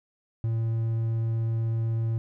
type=tone; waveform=triangle; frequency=113.5 Hz; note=A#2; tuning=46 cents flat; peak=-22 dBFS; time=0.44-2.18 s; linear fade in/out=0 ms; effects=none